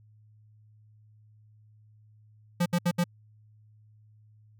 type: tone bursts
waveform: square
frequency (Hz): 174.61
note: F3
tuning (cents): 0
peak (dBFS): -23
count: 4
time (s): 2.6-3.041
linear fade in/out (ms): 10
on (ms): 60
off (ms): 67
effects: added 107 Hz sine -55 dBFS peak until 4.59 s